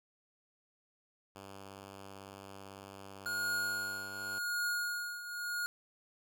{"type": "tone", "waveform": "5% pulse", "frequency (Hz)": 98, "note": "G2", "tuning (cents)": 0, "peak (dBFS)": -37, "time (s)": [1.35, 4.39], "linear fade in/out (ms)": 10}
{"type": "tone with tremolo", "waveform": "square", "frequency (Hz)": 1434, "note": "F6", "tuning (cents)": 45, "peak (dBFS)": -32, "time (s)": [3.26, 5.66], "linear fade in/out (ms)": 0, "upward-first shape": "triangle", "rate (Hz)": 0.89, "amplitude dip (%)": 75}
{"effects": []}